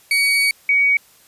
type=tone pair in turn; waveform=35% pulse / sine; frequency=2253 / 2253 Hz; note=C#7 / C#7; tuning=+28 / +28 cents; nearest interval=unison; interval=0 cents; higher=neither; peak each=-12 dBFS; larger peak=neither; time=0.11-0.51 / 0.69-0.97 s; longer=first; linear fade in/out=2 ms; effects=white hiss -51 dBFS RMS until 1.27 s + resampled to 32000 Hz